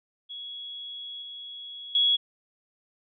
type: tone with level steps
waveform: sine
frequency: 3346 Hz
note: G#7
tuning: 12 cents sharp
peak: -36 / -38 / -19 dBFS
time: 0.29-2.17 s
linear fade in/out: 20 ms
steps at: 1.22 / 1.95 s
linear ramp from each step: 2 ms
effects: none